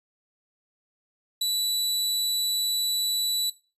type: tone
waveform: sawtooth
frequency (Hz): 3951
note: B7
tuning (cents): 0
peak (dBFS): -20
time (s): 1.41-3.5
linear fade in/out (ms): 5
effects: noise-tail reverb RT60 0.3 s tail -17 dB re dry + resampled to 32000 Hz